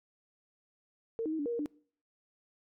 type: tone with pitch steps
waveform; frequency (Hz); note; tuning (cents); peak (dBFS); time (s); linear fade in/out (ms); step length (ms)
sine; 455.2 / 312.8 / 318.7 / 288.5 / 474.2 / 469.3 / 295.6; A#4 / D#4 / D#4 / D4 / A#4 / A#4 / D4; -41 / +9 / +42 / -31 / +30 / +12 / +11; -31; 1.19-1.659; 0; 67
effects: noise-tail reverb RT60 0.5 s tail -23 dB re dry